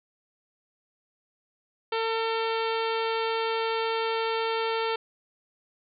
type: harmonic tone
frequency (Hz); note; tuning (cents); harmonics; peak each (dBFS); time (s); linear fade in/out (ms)
450.9; A4; +42; 1 / 2 / 3 / 4 / 5 / 6 / 7 / 8 / 9 / 10; -28 / -31 / -34 / -40 / -39 / -39 / -39 / -42 / -46 / -44; 1.92-4.96; 5
effects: none